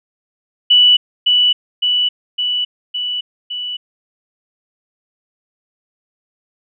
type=tone with echo; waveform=sine; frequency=2960 Hz; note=F#7; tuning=in tune; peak=-6 dBFS; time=0.7-0.97 s; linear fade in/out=10 ms; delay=560 ms; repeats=5; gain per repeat=-3 dB; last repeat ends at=3.77 s; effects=none